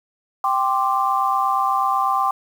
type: chord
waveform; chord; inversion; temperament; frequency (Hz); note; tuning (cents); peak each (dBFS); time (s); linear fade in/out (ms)
sine; G suspended fourth; none; equal; 784 / 1046.5 / 1174.7; G5 / C6 / D6; 0 / 0 / 0; -21; 0.44-2.31; 2
effects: 7-bit